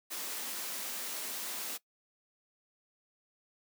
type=high-pass noise; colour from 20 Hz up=white; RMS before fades=-39 dBFS; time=0.1-1.78 s; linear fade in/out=20 ms; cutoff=190 Hz; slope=96 dB/octave; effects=noise-tail reverb RT60 0.1 s tail -20 dB re dry